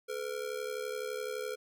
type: ring-modulated tone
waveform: square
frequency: 466.2 Hz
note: A#4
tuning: in tune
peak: -33 dBFS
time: 0.08-1.56 s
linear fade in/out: 20 ms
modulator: 35.9 Hz
effects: none